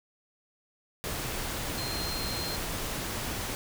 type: tone in noise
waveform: sine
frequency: 4186 Hz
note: C8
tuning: in tune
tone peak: -36 dBFS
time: 1.78-2.56 s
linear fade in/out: 0 ms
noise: pink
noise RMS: -34 dBFS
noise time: 1.04-3.55 s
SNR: -5 dB
effects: none